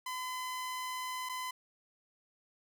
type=tone with dropouts; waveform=sawtooth; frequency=1016 Hz; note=B5; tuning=49 cents sharp; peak=-33 dBFS; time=0.06-1.51 s; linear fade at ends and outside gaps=5 ms; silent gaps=1.29-1.294 s; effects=none